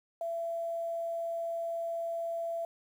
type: tone with quantisation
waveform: sine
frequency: 671 Hz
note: E5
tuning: 31 cents sharp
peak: -32 dBFS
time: 0.21-2.65 s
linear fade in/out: 2 ms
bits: 10
effects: none